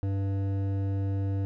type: tone with hard clipping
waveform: triangle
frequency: 98 Hz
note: G2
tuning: in tune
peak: -28 dBFS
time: 0.03-1.45 s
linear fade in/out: 0 ms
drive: 15 dB
effects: none